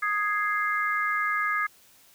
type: chord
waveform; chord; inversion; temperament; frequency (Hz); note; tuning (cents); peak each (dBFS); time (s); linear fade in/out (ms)
sine; Ab major; second; equal; 1244.5 / 1661.2 / 2093; Eb6 / Ab6 / C7; 0 / 0 / 0; -27 / -28 / -30; 0.02-1.67; 10
effects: white hiss -57 dBFS RMS until 2.14 s